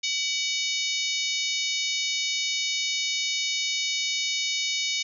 harmonic tone with a mistuned harmonic, 740 Hz, F#5, in tune, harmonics 3 / 4 / 5 / 6 / 7 / 8 / 9, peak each -31 / -33 / -30 / -35 / -33 / -36 / -35 dBFS, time 0.03-5.03 s, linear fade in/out 10 ms, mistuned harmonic 3, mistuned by +47 cents, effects none

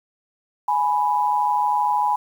sine tone pair together, 835 / 987.8 Hz, G#5 / B5, +9 / 0 cents, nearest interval minor third, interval 291 cents, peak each -20 dBFS, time 0.68-2.16 s, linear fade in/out 5 ms, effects 8-bit

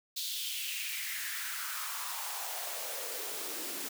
white noise with high-pass filter sweep, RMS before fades -38 dBFS, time 0.16-3.89 s, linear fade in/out 10 ms, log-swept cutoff 3900 to 270 Hz, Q 3.5, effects none

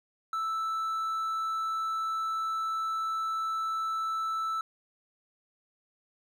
triangle tone, 1318.5 Hz, E6, in tune, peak -27 dBFS, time 0.33-4.61 s, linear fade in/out 2 ms, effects none

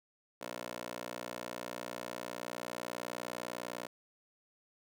15% pulse tone with high-pass filter, 59.9 Hz, A#1, 48 cents sharp, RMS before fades -43 dBFS, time 0.41-3.87 s, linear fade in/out 5 ms, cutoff 460 Hz, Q 1.1, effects none

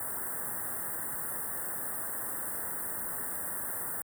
white band-stop noise, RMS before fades -36 dBFS, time 0-4.02 s, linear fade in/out 2 ms, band 1900 to 8100 Hz, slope 96 dB/octave, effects high-pass 80 Hz 12 dB/octave

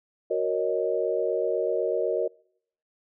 sine chord, D# minor seventh, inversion first, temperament equal, 370 / 466.2 / 554.4 / 622.3 Hz, F#4 / A#4 / C#5 / D#5, 0 / 0 / 0 / 0 cents, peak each -29 / -27 / -30 / -29 dBFS, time 0.3-2.28 s, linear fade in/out 10 ms, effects noise-tail reverb RT60 0.7 s tail -26 dB re dry

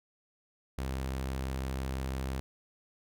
sawtooth tone, 66 Hz, C2, 16 cents sharp, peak -29 dBFS, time 0.78-2.4 s, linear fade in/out 0 ms, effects none

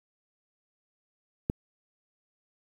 click, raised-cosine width 3 ms, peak -13 dBFS, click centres 1.499 s, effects 8-bit

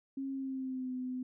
sine tone with pitch glide, 270.7 to 254 Hz, C#4 to B3, -41 to +49 cents, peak -35 dBFS, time 0.17-1.23 s, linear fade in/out 5 ms, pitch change -110 cents, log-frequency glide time 0.32-0.93 s, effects none

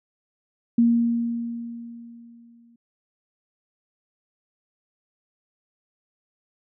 sine tone with exponential decay, 234.2 Hz, A#3, 8 cents sharp, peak -13 dBFS, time 0.78-2.76 s, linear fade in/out 5 ms, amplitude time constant 430 ms, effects none

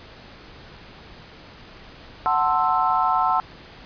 sine chord, F# half-diminished seventh, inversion none, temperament equal with one note detuned, 740 / 888.7 / 1046.5 / 1318.5 Hz, F#5 / A5 / C6 / E6, 0 / +17 / 0 / 0 cents, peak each -23 dBFS, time 2.26-3.4 s, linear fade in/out 0 ms, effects pink hiss -44 dBFS RMS until 3.85 s + resampled to 11025 Hz

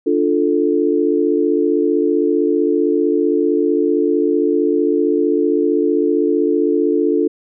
sine chord, D minor, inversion none, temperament equal, 293.7 / 349.2 / 440 Hz, D4 / F4 / A4, 0 / 0 / 0 cents, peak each -17 dBFS, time 0.06-7.28 s, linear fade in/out 10 ms, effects none

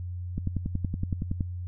click train, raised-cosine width 5 ms, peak -16 dBFS, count 12, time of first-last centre 0.38-1.408 s, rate 10.7 Hz, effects added 89 Hz sine -32 dBFS peak until 1.67 s

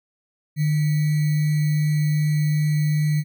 sine tone with sample-and-hold, 151.3 Hz, D#3, 48 cents flat, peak -17 dBFS, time 0.56-3.24 s, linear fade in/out 50 ms, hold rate 2100 Hz, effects none

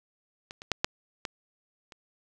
clicks, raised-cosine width 0.2 ms, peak -23 / -25 / -7 / -6 / -15 / -29 dBFS, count 6, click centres 0.509 / 0.619 / 0.717 / 0.845 / 1.252 / 1.922 s, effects none

